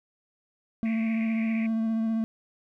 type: tone with vibrato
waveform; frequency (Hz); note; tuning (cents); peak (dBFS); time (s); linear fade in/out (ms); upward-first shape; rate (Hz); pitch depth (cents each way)
triangle; 223.8; A3; +30; -22; 0.83-2.24; 0; sine; 15; 18
type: band-pass noise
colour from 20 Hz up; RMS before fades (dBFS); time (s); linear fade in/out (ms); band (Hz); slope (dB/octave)
white; -41; 0.85-1.67; 10; 2000 to 2500; 96
effects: none